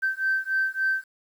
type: beating tone pair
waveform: sine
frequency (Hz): 1551 / 1554.5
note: G6 / G6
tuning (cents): -19 / -15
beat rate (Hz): 3.5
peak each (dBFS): -25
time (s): 0.02-1.04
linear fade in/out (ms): 20
effects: tanh soft clip ceiling -16 dBFS + 9-bit